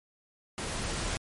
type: noise with level ramp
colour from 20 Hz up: pink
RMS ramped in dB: -35 to -32 dBFS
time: 0.58-1.17 s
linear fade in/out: 0 ms
effects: MP3 48 kbps